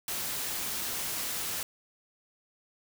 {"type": "noise", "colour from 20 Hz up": "white", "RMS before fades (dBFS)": -34, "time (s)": [0.08, 1.63], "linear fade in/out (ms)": 2, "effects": []}